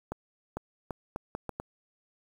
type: accelerating click train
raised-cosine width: 1 ms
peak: -20 dBFS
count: 7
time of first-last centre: 0.12-1.6 s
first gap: 450 ms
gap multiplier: 0.75
effects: 8-bit